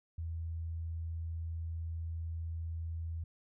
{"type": "tone", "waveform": "sine", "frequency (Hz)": 82.3, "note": "E2", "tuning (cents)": -2, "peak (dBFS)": -36, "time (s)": [0.18, 3.24], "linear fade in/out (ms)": 5, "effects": []}